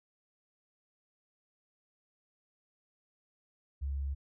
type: tone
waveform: sine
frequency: 69.3 Hz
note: C#2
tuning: in tune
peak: -32 dBFS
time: 3.81-4.15 s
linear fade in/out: 20 ms
effects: none